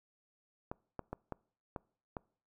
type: clicks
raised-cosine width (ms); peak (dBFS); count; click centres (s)
1; -25; 6; 0.715 / 0.993 / 1.13 / 1.323 / 1.762 / 2.168
effects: noise-tail reverb RT60 0.5 s tail -25 dB re dry